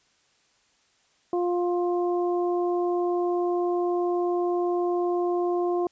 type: harmonic tone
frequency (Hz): 352.2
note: F4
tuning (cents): +15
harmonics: 1 / 2 / 3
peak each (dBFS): -23 / -30 / -36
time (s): 1.33-5.87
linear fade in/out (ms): 2
effects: white hiss -65 dBFS RMS until 5.91 s + resampled to 16000 Hz